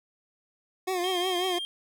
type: tone with vibrato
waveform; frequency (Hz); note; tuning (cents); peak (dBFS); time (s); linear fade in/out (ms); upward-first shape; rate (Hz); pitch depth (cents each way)
25% pulse; 363.5; F#4; -31; -23; 0.87-1.59; 10; triangle; 5.5; 87
type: tone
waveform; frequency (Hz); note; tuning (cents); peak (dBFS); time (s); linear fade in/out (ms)
triangle; 3200; G7; +35; -30; 1.04-1.65; 0
effects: none